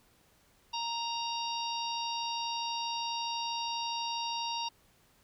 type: harmonic tone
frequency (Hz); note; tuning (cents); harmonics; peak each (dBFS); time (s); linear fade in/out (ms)
932.3; A#5; 0; 1 / 3 / 4 / 5 / 6; -35 / -40 / -41 / -42 / -43; 0.73-4.69; 10
effects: pink hiss -66 dBFS RMS until 5.23 s